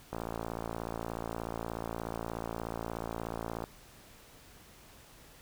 click train, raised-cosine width 1 ms, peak -22 dBFS, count 200, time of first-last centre 0.13-3.64 s, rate 56.7 Hz, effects pink hiss -56 dBFS RMS until 5.41 s

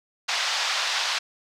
white band-pass noise, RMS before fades -26 dBFS, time 0.28-1.19 s, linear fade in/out 10 ms, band 700 to 5200 Hz, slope 24 dB/octave, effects none

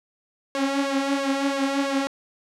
sawtooth tone with flanger, 275.4 Hz, C#4, 11 cents flat, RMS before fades -24 dBFS, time 0.55-2.07 s, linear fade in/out 0 ms, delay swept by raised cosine 1.8 to 5.2 ms, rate 3 Hz, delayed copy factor +0.6, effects low-pass 7000 Hz 12 dB/octave

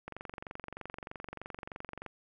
click train, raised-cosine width 0.5 ms, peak -26 dBFS, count 47, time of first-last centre 0.08-2.063 s, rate 23.2 Hz, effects none

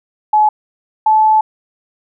sine tone pair in turn, 852 / 867.4 Hz, G#5 / A5, +44 / -25 cents, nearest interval unison, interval 31 cents, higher second, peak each -7 dBFS, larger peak neither, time 0.33-0.49 / 1.06-1.41 s, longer second, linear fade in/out 5 ms, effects none

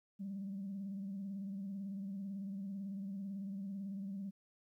sine tone with vibrato, 196 Hz, G3, in tune, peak -39 dBFS, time 0.19-4.31 s, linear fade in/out 20 ms, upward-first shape sine, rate 18 Hz, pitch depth 58 cents each way, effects tanh soft clip ceiling -36 dBFS + 13-bit

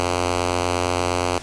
5% pulse tone with notch filter, 88.6 Hz, F2, 25 cents sharp, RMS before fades -22 dBFS, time 0-1.38 s, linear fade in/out 0 ms, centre 180 Hz, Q 1.3, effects pink hiss -37 dBFS RMS until 1.42 s + resampled to 22050 Hz

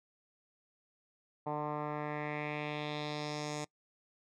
10% pulse tone with low-pass filter sweep, 149.4 Hz, D3, 30 cents sharp, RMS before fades -38 dBFS, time 1.46-3.65 s, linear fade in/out 10 ms, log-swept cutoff 910 to 7200 Hz, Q 2.6, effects noise-tail reverb RT60 0.1 s tail -23 dB re dry

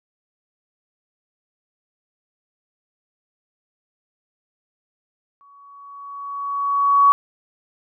sine tone with exponential growth, 1125 Hz, C#6, 25 cents sharp, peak -8 dBFS, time 5.41-7.12 s, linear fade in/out 0 ms, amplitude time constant 370 ms, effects none

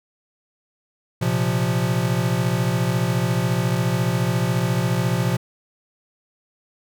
square chord, Bb suspended second, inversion none, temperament equal, 116.54 / 130.81 / 174.61 Hz, Bb2 / C3 / F3, 0 / 0 / 0 cents, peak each -24 dBFS, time 1.21-5.37 s, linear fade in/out 10 ms, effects none

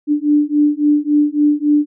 sine beating tone pair, 293.7 / 297.3 Hz, D4 / D4, 0 / +21 cents, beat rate 3.6 Hz, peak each -14 dBFS, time 0.07-1.86 s, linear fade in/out 50 ms, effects none

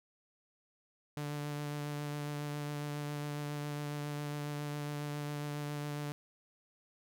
sawtooth tone with vibrato, 146.83 Hz, D3, in tune, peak -33 dBFS, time 1.17-6.12 s, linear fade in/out 0 ms, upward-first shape triangle, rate 7.3 Hz, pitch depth 16 cents each way, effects none

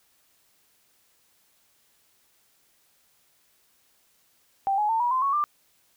sine tone with pitch steps, 784 / 840.3 / 900.6 / 965.2 / 1034.5 / 1108.7 / 1188.3 Hz, G5 / G#5 / A5 / B5 / C6 / C#6 / D6, 0 / +20 / +40 / -40 / -20 / 0 / +20 cents, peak -21 dBFS, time 4.67-5.44 s, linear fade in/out 0 ms, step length 110 ms, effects white hiss -65 dBFS RMS until 5.96 s

